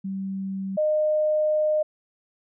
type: tone pair in turn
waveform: sine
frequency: 192.9 / 612.4 Hz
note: G3 / D#5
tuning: -28 / -28 cents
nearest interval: octave + minor sixth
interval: 2000 cents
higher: second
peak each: -27 / -19 dBFS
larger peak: second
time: 0.04-0.77 / 0.77-1.83 s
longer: second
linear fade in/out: 10 ms
effects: none